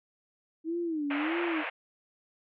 sine tone with vibrato, 313.5 Hz, D#4, 13 cents sharp, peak -29 dBFS, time 0.64-1.64 s, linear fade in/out 50 ms, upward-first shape sine, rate 1.6 Hz, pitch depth 170 cents each way
white band-pass noise, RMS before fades -35 dBFS, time 1.1-1.7 s, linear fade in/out 10 ms, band 510 to 2700 Hz, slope 48 dB/octave
effects none

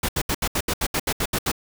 pink noise bursts, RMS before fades -23 dBFS, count 12, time 0.03-1.517 s, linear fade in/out 5 ms, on 57 ms, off 73 ms, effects none

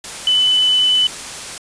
sine tone in noise, 3003 Hz, F#7, 25 cents sharp, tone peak -11 dBFS, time 0.27-1.07 s, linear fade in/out 2 ms, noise white, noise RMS -29 dBFS, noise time 0.04-1.58 s, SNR +15 dB, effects resampled to 22050 Hz

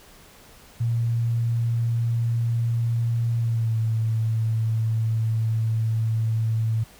sine tone with pitch glide, 116.6 to 111.91 Hz, A#2 to A2, +1 to +30 cents, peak -20 dBFS, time 0.8-6.84 s, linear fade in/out 10 ms, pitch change -71 cents, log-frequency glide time 3.38-3.78 s, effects pink hiss -50 dBFS RMS until 6.99 s

